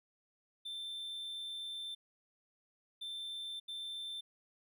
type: tone bursts at uneven times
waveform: triangle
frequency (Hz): 3556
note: A7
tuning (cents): +18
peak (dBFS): -39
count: 3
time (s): 0.65-1.95 / 3.01-3.6 / 3.68-4.21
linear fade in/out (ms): 10
effects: none